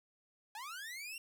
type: linear sweep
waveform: sawtooth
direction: up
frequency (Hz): 808 to 2794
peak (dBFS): -40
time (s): 0.55-1.18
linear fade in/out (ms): 2
effects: none